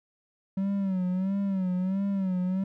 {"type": "tone with vibrato", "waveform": "triangle", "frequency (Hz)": 190, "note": "F#3", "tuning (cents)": 46, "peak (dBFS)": -23, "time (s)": [0.57, 2.64], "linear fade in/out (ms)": 5, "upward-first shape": "sine", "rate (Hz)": 1.5, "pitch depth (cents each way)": 84, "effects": []}